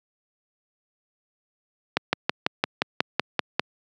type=slowing click train; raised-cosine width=0.3 ms; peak=-3 dBFS; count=10; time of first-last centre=1.97-3.595 s; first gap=160 ms; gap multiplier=1.03; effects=high-pass 150 Hz 12 dB/octave